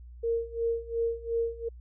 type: tone with tremolo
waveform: sine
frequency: 462.2 Hz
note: A#4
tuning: 15 cents flat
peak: -24 dBFS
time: 0.23-1.69 s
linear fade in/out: 10 ms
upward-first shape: sine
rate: 2.8 Hz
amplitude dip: 90%
effects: added 60 Hz sine -44 dBFS peak until 1.8 s